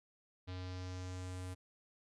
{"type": "tone with low-pass filter sweep", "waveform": "square", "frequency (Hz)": 91.7, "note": "F#2", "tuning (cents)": -15, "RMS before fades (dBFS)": -44, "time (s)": [0.47, 1.55], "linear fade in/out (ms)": 20, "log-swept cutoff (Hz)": [4000, 10000], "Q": 2.2, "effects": []}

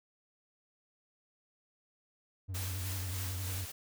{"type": "tone with vibrato", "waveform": "triangle", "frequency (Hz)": 92.5, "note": "F#2", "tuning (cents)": 0, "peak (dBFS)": -34, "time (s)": [2.48, 3.66], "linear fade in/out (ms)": 20, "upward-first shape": "sine", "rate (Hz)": 11, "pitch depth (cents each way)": 75}
{"type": "noise with tremolo", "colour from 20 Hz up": "white", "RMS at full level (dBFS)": -41, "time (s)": [2.54, 3.72], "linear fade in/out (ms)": 10, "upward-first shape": "sine", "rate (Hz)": 3.3, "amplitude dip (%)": 35}
{"effects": []}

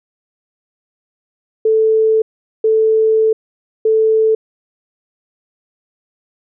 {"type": "tone bursts at uneven times", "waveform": "sine", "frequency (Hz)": 440, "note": "A4", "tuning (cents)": 0, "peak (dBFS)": -9, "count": 3, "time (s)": [[1.65, 2.22], [2.64, 3.33], [3.85, 4.35]], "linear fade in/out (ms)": 5, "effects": []}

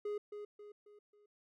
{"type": "tone with echo", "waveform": "triangle", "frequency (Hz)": 415.3, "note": "G#4", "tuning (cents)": 0, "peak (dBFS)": -34, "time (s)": [0.05, 0.18], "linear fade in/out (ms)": 5, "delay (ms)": 270, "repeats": 4, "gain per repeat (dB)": -7, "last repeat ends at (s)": 1.26, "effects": []}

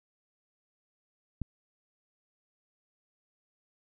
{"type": "click", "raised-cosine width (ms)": 5, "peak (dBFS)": -21, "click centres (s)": 1.417, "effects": []}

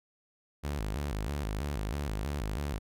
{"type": "tone with vibrato", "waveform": "sawtooth", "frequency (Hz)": 61.2, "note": "B1", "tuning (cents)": -15, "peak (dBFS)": -28, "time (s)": [0.63, 2.79], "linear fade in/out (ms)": 20, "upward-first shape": "square", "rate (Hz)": 3.1, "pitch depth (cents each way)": 290, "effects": []}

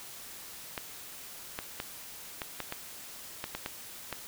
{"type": "clicks", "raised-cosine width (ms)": 0.3, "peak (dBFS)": -18, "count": 10, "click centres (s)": [0.778, 1.589, 1.801, 2.418, 2.603, 2.724, 3.441, 3.55, 3.661, 4.127], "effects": ["white hiss -46 dBFS RMS until 4.27 s"]}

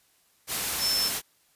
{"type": "tone in noise", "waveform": "sine", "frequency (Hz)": 5300, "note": "E8", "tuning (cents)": 9, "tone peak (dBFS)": -24, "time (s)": [0.79, 1.11], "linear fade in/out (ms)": 50, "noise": "white", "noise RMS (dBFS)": -29, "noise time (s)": [0.47, 1.22], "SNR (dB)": 2, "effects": ["white hiss -65 dBFS RMS until 1.55 s", "resampled to 32000 Hz"]}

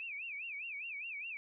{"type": "tone with vibrato", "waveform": "sine", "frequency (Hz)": 2489, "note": "D#7", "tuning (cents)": 0, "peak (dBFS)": -40, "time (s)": [0, 1.37], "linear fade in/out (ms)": 0, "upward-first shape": "sine", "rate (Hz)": 4.9, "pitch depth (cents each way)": 190, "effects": []}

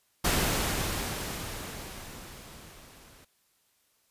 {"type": "noise with level ramp", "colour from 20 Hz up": "pink", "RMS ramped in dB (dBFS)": [-25, -55], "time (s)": [0.24, 3.25], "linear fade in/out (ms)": 10, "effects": ["white hiss -70 dBFS RMS until 4.1 s", "resampled to 32000 Hz"]}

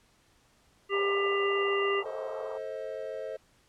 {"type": "harmonic tone", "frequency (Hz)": 398.3, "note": "G4", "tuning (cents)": 28, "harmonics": [1, 3, 5, 7], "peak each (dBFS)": [-27, -32, -34, -35], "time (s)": [0.89, 2.04], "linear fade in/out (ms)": 50}
{"type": "band-pass noise", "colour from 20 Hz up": "pink", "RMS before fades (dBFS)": -43, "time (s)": [0.92, 2.58], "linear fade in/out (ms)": 5, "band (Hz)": [400, 1300], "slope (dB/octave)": 96}
{"type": "chord", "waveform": "triangle", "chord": "A diminished", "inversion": "none", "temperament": "just", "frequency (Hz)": [440, 528, 633.6], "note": ["A4", "C5", "Eb5"], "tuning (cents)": [0, 16, 31], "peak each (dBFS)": [-38, -36, -37], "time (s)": [2.05, 3.37], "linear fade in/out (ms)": 10}
{"effects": ["pink hiss -65 dBFS RMS until 3.68 s", "low-pass 10000 Hz 12 dB/octave"]}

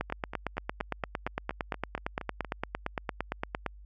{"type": "two click trains", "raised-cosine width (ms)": 0.5, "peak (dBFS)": [-22, -15], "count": [11, 33], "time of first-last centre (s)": [[0.1, 2.447], [0.01, 3.663]], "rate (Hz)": [4.26, 8.76], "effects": ["added 50 Hz sine -47 dBFS peak until 3.85 s"]}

